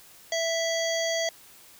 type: harmonic tone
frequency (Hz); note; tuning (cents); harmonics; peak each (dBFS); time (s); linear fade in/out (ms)
660; E5; +2; 1 / 3 / 5 / 7 / 9 / 10; -27 / -32 / -34 / -35 / -37 / -37; 0.32-1.29; 2
effects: white hiss -52 dBFS RMS until 1.79 s